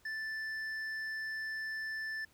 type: tone with hard clipping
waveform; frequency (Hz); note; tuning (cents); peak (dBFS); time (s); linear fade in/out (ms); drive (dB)
triangle; 1760; A6; 0; -38; 0.05-2.25; 5; 9
effects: pink hiss -67 dBFS RMS until 2.33 s